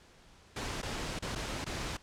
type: noise with dropouts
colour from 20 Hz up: pink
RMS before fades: -37 dBFS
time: 0.56-1.97 s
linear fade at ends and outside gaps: 5 ms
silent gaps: 0.818-0.828 / 1.191-1.223 / 1.352-1.357 / 1.645-1.663 s
effects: pink hiss -59 dBFS RMS until 2.02 s + low-pass 7000 Hz 12 dB/octave